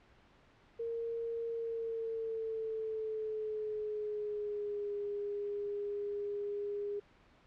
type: tone with pitch glide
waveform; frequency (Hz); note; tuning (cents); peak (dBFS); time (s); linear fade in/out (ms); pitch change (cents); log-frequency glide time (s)
sine; 461.6 to 408.9; A#4 to G#4; -17 to -27; -35; 0.79-7; 10; -210; 1.48-4.94
effects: pink hiss -64 dBFS RMS until 7.46 s + low-pass 3000 Hz 12 dB/octave